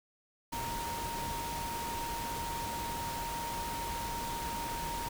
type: tone in noise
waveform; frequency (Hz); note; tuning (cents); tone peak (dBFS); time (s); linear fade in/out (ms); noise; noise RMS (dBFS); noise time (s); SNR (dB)
sine; 932.3; A#5; 0; -37; 0.52-5.09; 10; pink; -40; 0.52-5.09; 0
effects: none